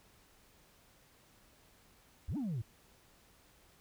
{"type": "exponential two-way sweep", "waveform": "sine", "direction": "up then down", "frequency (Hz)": [54.5, 311.1, 102.4], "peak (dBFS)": -32, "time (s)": [2.28, 2.62], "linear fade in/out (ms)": 10, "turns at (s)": 2.37, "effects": ["tanh soft clip ceiling -33 dBFS", "pink hiss -65 dBFS RMS until 3.8 s"]}